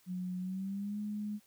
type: tone with pitch glide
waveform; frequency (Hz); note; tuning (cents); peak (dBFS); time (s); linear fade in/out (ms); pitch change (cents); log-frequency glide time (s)
sine; 182 to 209.1; F#3 to G#3; -28 to +12; -35; 0.06-1.4; 50; +240; 0.39-0.99
effects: white hiss -67 dBFS RMS until 1.46 s